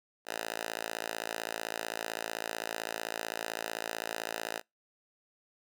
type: tone with high-pass filter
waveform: 5% pulse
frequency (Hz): 55.7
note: A1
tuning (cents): +22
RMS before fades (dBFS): -38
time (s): 0.25-4.62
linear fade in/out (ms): 50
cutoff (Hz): 690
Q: 0.7
effects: noise-tail reverb RT60 0.2 s tail -26 dB re dry